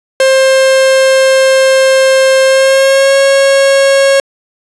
45% pulse tone with pitch glide, 530 to 547.4 Hz, C5 to C#5, +22 to -22 cents, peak -5 dBFS, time 0.2-4.2 s, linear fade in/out 2 ms, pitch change +56 cents, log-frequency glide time 2.45-3.16 s, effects resampled to 24000 Hz + 7-bit

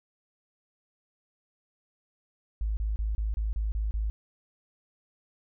sine tone bursts, 53.3 Hz, G#1, 46 cents sharp, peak -26 dBFS, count 8, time 2.61-4.1 s, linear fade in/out 0 ms, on 160 ms, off 30 ms, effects none

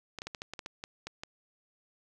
clicks, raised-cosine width 0.2 ms, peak -22 dBFS, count 11, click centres 0.187 / 0.219 / 0.27 / 0.348 / 0.419 / 0.536 / 0.592 / 0.661 / 0.839 / 1.07 / 1.235 s, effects none

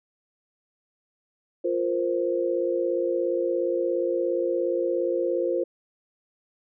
sine chord, F suspended fourth, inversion none, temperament equal, 349.2 / 466.2 / 523.3 Hz, F4 / Bb4 / C5, 0 / 0 / 0 cents, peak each -26 / -29 / -26 dBFS, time 1.64-5.64 s, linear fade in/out 10 ms, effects none

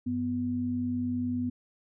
sine tone pair together, 98 / 247.8 Hz, G2 / B3, 0 / +6 cents, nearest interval octave + major third, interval 1606 cents, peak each -36 / -28 dBFS, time 0.06-1.5 s, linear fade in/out 10 ms, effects none

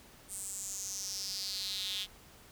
square tone with high-pass filter sweep, 98 Hz, G2, in tune, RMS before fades -39 dBFS, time 0.28-2.07 s, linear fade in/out 50 ms, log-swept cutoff 8800 to 3300 Hz, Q 5.3, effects pink hiss -57 dBFS RMS until 2.51 s

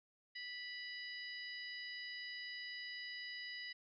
harmonic tone, 984 Hz, B5, 7 cents flat, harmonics 2 / 3 / 4 / 5, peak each -47 / -53 / -55 / -51 dBFS, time 0.35-3.73 s, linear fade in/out 10 ms, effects none

